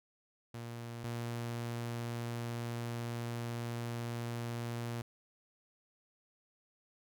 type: tone pair in turn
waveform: sawtooth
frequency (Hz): 117.5 / 118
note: A#2 / A#2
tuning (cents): +14 / +22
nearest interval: unison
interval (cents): 8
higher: second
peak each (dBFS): -38 / -33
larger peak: second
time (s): 0.54-1.04 / 1.04-5.02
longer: second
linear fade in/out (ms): 5
effects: none